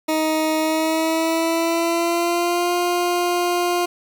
20% pulse tone with pitch glide, 313.9 to 352.3 Hz, D#4 to F4, +15 to +15 cents, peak -13 dBFS, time 0.08-3.86 s, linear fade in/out 10 ms, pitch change +200 cents, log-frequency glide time 0.59-2.73 s, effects 8-bit

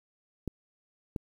clicks, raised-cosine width 3 ms, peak -20 dBFS, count 2, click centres 0.477 / 1.162 s, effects 9-bit

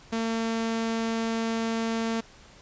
sawtooth tone, 226.7 Hz, A#3, 48 cents flat, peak -22 dBFS, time 0.12-2.21 s, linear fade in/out 10 ms, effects pink hiss -52 dBFS RMS until 2.61 s + resampled to 16000 Hz

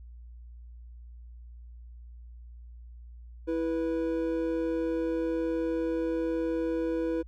triangle tone pair together, 328.9 / 490 Hz, E4 / B4, -4 / -14 cents, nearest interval perfect fifth, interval 690 cents, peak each -27 / -29 dBFS, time 3.47-7.23 s, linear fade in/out 20 ms, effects added 59 Hz sine -44 dBFS peak until 7.27 s

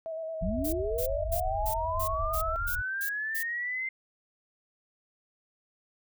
sine tone with vibrato, 645 Hz, E5, 38 cents flat, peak -33 dBFS, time 0.06-2.56 s, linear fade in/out 0 ms, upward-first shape square, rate 8.9 Hz, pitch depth 23 cents each way
pink low-pass noise, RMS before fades -35 dBFS, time 0.41-2.82 s, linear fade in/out 5 ms, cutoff 100 Hz, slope 96 dB/octave
sine linear sweep, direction up, 165.2 to 2093 Hz, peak -30 dBFS, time 0.42-3.89 s, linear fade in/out 5 ms
violet noise bursts, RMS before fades -35 dBFS, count 9, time 0.64-3.432 s, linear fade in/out 10 ms, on 88 ms, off 250 ms
effects none

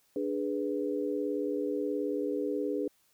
sine chord, G# diminished, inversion second, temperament equal, 293.7 / 415.3 / 493.9 Hz, D4 / G#4 / B4, 0 / 0 / 0 cents, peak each -33 / -33 / -35 dBFS, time 0.16-2.88 s, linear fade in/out 2 ms, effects white hiss -69 dBFS RMS until 3.13 s

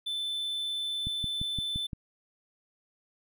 triangle tone, 3524 Hz, A7, 2 cents sharp, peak -29 dBFS, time 0.06-1.87 s, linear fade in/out 10 ms
click train, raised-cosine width 5 ms, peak -23 dBFS, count 6, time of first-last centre 1.07-1.932 s, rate 5.8 Hz
effects none

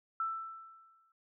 sine tone with exponential decay, 1328 Hz, E6, 12 cents sharp, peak -30 dBFS, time 0.2-1.12 s, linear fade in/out 2 ms, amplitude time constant 200 ms, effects none

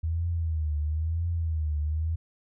sine tone with vibrato, 79.8 Hz, D#2, 44 cents sharp, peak -25 dBFS, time 0.03-2.16 s, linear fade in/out 10 ms, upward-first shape triangle, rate 1 Hz, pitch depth 130 cents each way, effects none

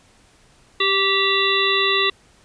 harmonic tone with a mistuned harmonic, 392 Hz, G4, in tune, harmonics 1 / 3 / 5 / 7 / 9 / 10, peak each -23 / -23 / -23 / -23 / -23 / -23 dBFS, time 0.8-2.1 s, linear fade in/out 5 ms, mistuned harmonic 3, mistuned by -21 cents, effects pink hiss -54 dBFS RMS until 2.44 s + resampled to 22050 Hz

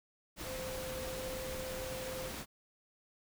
sine tone in noise, 518 Hz, C5, 17 cents flat, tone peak -41 dBFS, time 0.44-2.32 s, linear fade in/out 50 ms, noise pink, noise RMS -43 dBFS, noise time 0.36-2.46 s, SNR -1 dB, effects none

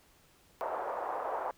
white band-pass noise, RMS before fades -36 dBFS, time 0.61-1.51 s, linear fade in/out 0 ms, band 490 to 980 Hz, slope 24 dB/octave, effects pink hiss -64 dBFS RMS until 1.57 s

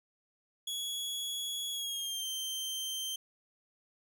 sawtooth tone with pitch glide, 3357 to 3132 Hz, G#7 to G7, +18 to -2 cents, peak -32 dBFS, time 0.67-3.16 s, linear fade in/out 5 ms, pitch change -120 cents, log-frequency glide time 1.71-2.28 s, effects none

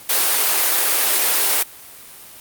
white high-pass noise, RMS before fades -17 dBFS, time 0.09-1.63 s, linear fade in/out 5 ms, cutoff 350 Hz, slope 24 dB/octave, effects white hiss -40 dBFS RMS until 2.4 s + Opus 32 kbps

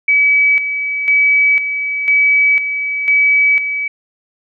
sine tone with tremolo, 2284 Hz, D7, 49 cents flat, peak -8 dBFS, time 0.08-3.88 s, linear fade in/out 5 ms, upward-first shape square, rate 1 Hz, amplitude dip 60%, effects none

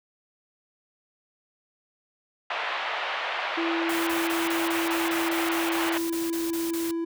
pink band-pass noise, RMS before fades -30 dBFS, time 2.5-5.98 s, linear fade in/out 5 ms, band 650 to 3200 Hz, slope 24 dB/octave
triangle tone, 333 Hz, E4, 18 cents sharp, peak -24 dBFS, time 3.57-7.05 s, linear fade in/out 10 ms
white noise bursts, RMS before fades -36 dBFS, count 15, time 3.89-6.912 s, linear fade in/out 5 ms, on 180 ms, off 23 ms
effects none

